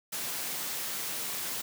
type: high-pass noise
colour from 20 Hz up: white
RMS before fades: -35 dBFS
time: 0.12-1.62 s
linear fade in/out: 10 ms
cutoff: 120 Hz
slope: 24 dB/octave
effects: none